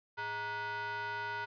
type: ring-modulated tone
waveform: square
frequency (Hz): 261.6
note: C4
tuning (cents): 0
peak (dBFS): -34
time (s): 0.17-1.46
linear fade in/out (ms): 20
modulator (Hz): 1200
effects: resampled to 11025 Hz